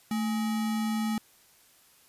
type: tone with sample-and-hold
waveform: sine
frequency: 220 Hz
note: A3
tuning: in tune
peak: -26 dBFS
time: 0.11-1.18 s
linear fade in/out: 2 ms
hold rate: 1050 Hz
effects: white hiss -60 dBFS RMS until 2.08 s + resampled to 32000 Hz